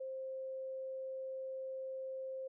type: tone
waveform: sine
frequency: 527 Hz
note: C5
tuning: 12 cents sharp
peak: -40 dBFS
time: 0-2.48 s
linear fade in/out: 10 ms
effects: none